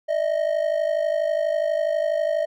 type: ring-modulated tone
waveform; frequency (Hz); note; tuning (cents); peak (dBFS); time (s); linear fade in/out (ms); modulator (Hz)
triangle; 622.3; D#5; 0; -15; 0.08-2.46; 20; 26.1
effects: none